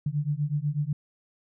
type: beating tone pair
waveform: sine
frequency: 143.3 / 151.4 Hz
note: D3 / D#3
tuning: -42 / -47 cents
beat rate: 8.1 Hz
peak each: -28 dBFS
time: 0.06-0.93 s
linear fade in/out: 5 ms
effects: none